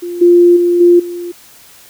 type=tone with level steps; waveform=sine; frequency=349.2 Hz; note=F4; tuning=in tune; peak=-19 / -3 / -8 / -3 / -20 dBFS; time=0.02-1.32 s; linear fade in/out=10 ms; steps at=0.21 / 0.56 / 0.8 / 0.99 s; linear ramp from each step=10 ms; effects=white hiss -41 dBFS RMS until 1.89 s